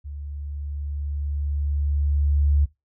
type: tone with level ramp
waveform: sine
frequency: 72.2 Hz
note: D2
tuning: 29 cents flat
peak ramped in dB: -32 to -15 dBFS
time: 0.04-2.66 s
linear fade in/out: 20 ms
effects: noise-tail reverb RT60 0.2 s tail -20 dB re dry